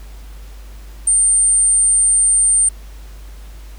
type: tone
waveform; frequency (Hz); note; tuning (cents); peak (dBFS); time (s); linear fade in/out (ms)
sine; 8900; C#9; +6; -10; 1.07-2.69; 5
effects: added 50 Hz sine -32 dBFS peak until 3.78 s + pink hiss -46 dBFS RMS until 3.78 s